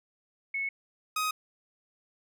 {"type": "tone pair in turn", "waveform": ["sine", "sawtooth"], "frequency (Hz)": [2200, 1255.9], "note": ["C#7", "D#6"], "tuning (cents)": [-14, 16], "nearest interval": "minor seventh", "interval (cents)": 970, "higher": "first", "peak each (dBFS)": [-29, -24], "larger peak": "second", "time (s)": [[0.54, 0.69], [1.16, 1.31]], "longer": "neither", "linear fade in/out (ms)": 5, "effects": []}